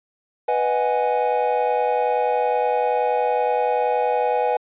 triangle chord, G# minor seventh, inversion first, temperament equal, 493.9 / 622.3 / 740 / 830.6 Hz, B4 / D#5 / F#5 / G#5, 0 / 0 / 0 / 0 cents, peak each -20 / -24 / -24 / -20 dBFS, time 0.48-4.57 s, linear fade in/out 5 ms, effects resampled to 8000 Hz

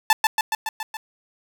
sawtooth tone with echo, 880 Hz, A5, in tune, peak -8 dBFS, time 0.1-0.13 s, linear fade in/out 2 ms, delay 140 ms, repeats 6, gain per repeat -3 dB, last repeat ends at 0.97 s, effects none

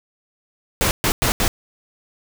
pink noise bursts at uneven times, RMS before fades -18 dBFS, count 4, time 0.81-0.91 / 1.04-1.12 / 1.22-1.32 / 1.4-1.48 s, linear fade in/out 0 ms, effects none

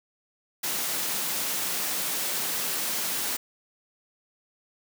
white high-pass noise, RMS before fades -29 dBFS, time 0.63-3.37 s, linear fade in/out 10 ms, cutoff 130 Hz, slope 96 dB/octave, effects none

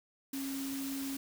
sine tone in noise, 272.2 Hz, C#4, 31 cents flat, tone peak -36 dBFS, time 0.33-1.17 s, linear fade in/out 5 ms, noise white, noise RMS -44 dBFS, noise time 0.33-1.17 s, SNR +5 dB, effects none

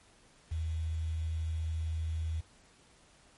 sine tone with quantisation, 80.5 Hz, E2, 41 cents flat, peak -31 dBFS, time 0.51-2.41 s, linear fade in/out 10 ms, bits 9, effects pink hiss -62 dBFS RMS until 3.37 s + MP3 48 kbps

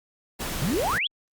pink noise, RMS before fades -31 dBFS, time 0.39-0.99 s, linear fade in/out 20 ms
sine exponential sweep, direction up, 130.81 to 3520 Hz, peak -23 dBFS, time 0.62-1.07 s, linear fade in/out 2 ms
effects Opus 48 kbps

